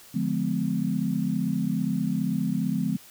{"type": "chord", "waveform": "sine", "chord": "D diminished seventh", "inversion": "none", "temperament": "just", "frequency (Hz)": [146.83, 176.2, 211.4, 253.7], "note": ["D3", "F3", "Ab3", "Cb4"], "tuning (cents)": [0, 16, 31, 47], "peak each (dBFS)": [-32, -28, -28, -29], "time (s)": [0.14, 2.97], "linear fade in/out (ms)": 10, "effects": ["white hiss -50 dBFS RMS until 3.1 s"]}